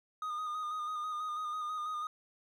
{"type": "tone with vibrato", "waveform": "triangle", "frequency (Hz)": 1233, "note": "D#6", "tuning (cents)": -16, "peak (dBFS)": -33, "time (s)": [0.22, 2.07], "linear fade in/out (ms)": 2, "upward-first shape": "square", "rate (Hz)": 6.1, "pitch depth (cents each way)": 27, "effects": []}